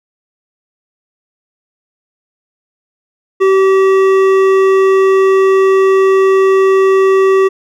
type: tone with hard clipping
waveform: triangle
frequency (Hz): 384.3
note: G4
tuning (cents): -34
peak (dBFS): -8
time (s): 3.4-7.49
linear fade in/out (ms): 20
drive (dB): 15
effects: none